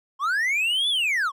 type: linear two-way sweep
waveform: triangle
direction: up then down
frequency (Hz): 1036 to 3521 to 1036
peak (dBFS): -19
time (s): 0.19-1.32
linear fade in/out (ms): 50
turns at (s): 0.89
effects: none